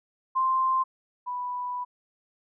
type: tone pair in turn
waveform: sine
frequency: 1046.5 / 987.8 Hz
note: C6 / B5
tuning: 0 / 0 cents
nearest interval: minor second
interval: 100 cents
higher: first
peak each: -21 / -29 dBFS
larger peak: first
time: 0.35-0.84 / 1.26-1.85 s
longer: second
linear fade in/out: 20 ms
effects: none